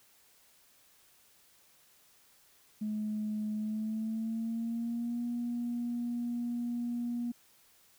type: tone with pitch glide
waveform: sine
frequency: 213.1 to 239.2 Hz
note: G#3 to A#3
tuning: +45 to +45 cents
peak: -31 dBFS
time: 2.81-7.32 s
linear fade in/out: 10 ms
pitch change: +200 cents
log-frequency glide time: 3.55-5.22 s
effects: tanh soft clip ceiling -27 dBFS + white hiss -64 dBFS RMS until 7.98 s